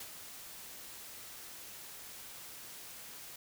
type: noise with ADSR envelope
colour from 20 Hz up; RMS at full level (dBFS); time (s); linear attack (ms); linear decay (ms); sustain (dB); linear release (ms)
white; -44; 0-3.36; 5; 58; -5; 4
effects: none